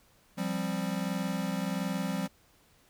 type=chord; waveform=square; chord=F suspended second; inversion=none; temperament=equal; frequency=174.61 / 196 / 261.6 Hz; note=F3 / G3 / C4; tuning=0 / 0 / 0 cents; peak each=-35 / -34 / -38 dBFS; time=0.37-2.28 s; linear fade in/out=20 ms; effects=pink hiss -64 dBFS RMS until 2.89 s